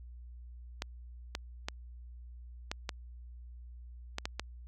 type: clicks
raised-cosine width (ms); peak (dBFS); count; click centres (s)
0.2; -17; 8; 0.821 / 1.351 / 1.685 / 2.715 / 2.892 / 4.184 / 4.255 / 4.396
effects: added 60 Hz sine -46 dBFS peak until 4.67 s